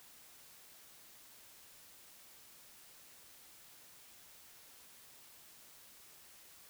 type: silence
effects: white hiss -59 dBFS RMS until 6.69 s